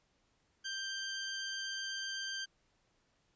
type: tone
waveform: 15% pulse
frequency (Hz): 1573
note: G6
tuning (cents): +6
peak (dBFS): -31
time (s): 0.64-2.46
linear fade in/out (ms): 20
effects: pink hiss -75 dBFS RMS until 3.35 s + resampled to 16000 Hz